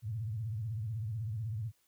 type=tone with vibrato; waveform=sine; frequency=110 Hz; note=A2; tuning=in tune; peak=-34 dBFS; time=0.02-1.72 s; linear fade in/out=50 ms; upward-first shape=sine; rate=16 Hz; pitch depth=170 cents each way; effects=white hiss -73 dBFS RMS until 1.87 s